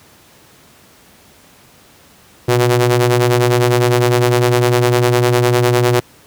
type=ring-modulated tone; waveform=sawtooth; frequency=123.47 Hz; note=B2; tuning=in tune; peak=-3 dBFS; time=2.48-6 s; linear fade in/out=5 ms; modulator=242 Hz; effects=pink hiss -46 dBFS RMS until 6.26 s + high-pass 80 Hz 12 dB/octave